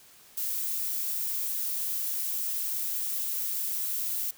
violet noise, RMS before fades -31 dBFS, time 0.37-4.31 s, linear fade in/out 5 ms, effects white hiss -55 dBFS RMS until 4.37 s

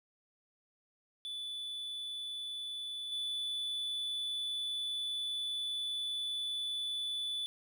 triangle tone with level steps, 3475 Hz, A7, 22 cents flat, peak -37 / -33 dBFS, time 1.25-7.46 s, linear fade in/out 0 ms, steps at 3.12 s, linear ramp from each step 2 ms, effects none

